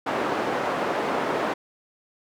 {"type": "band-pass noise", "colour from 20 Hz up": "white", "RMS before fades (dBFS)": -26, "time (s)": [0.06, 1.54], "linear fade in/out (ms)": 10, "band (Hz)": [250, 930], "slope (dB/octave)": 12, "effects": []}